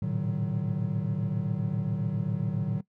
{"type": "tone cluster", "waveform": "triangle", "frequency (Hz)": [109.2, 116.6, 138.1, 152.7, 187.5], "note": ["A2", "A#2", "C#3", "D#3", "F#3"], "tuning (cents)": [-13, 1, -6, -32, 23], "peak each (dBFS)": [-32, -33, -35, -29, -30], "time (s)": [0.02, 2.81], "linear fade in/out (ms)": 5, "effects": ["noise-tail reverb RT60 0.1 s tail -19 dB re dry"]}